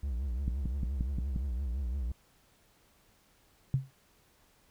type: tone with vibrato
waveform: triangle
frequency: 64.2 Hz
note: C2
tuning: 32 cents flat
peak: -29 dBFS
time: 0.03-2.12 s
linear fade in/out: 5 ms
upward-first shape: triangle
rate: 5.8 Hz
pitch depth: 220 cents each way
type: click train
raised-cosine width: 5 ms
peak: -22 dBFS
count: 6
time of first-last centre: 0.48-1.362 s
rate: 5.67 Hz
type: tone with exponential decay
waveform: sine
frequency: 133.6 Hz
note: C3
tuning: 36 cents sharp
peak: -21 dBFS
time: 3.74-3.91 s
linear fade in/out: 0 ms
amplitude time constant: 36 ms
effects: pink hiss -66 dBFS RMS until 4.7 s